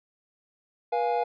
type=chord; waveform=triangle; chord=F diminished; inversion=second; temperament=equal with one note detuned; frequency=483.2 / 698.5 / 830.6 Hz; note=Cb5 / F5 / Ab5; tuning=-38 / 0 / 0 cents; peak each=-26 dBFS; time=0.92-1.24 s; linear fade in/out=10 ms; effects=resampled to 11025 Hz